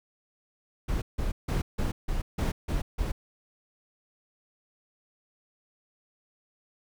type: noise bursts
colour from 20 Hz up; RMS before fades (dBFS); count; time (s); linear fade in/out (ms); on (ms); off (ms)
brown; -28; 8; 0.88-3.12; 10; 140; 160
effects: none